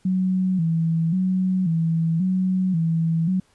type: tone with vibrato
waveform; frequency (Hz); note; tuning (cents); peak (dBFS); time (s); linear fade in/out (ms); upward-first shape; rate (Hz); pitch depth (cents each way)
sine; 174.61; F3; 0; -18; 0.05-3.4; 5; square; 0.93; 110
effects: pink hiss -61 dBFS RMS until 3.54 s + resampled to 24000 Hz